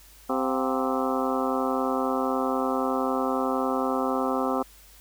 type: harmonic tone with a mistuned harmonic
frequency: 130.81 Hz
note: C3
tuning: in tune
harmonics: 2 / 3 / 4 / 5 / 6 / 7 / 8 / 9 / 10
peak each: -28 / -32 / -30 / -34 / -32 / -38 / -34 / -34 / -34 dBFS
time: 0.29-4.63 s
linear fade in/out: 10 ms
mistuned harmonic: 5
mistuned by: +120 cents
effects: added 50 Hz sine -53 dBFS peak until 5 s + white hiss -53 dBFS RMS until 5 s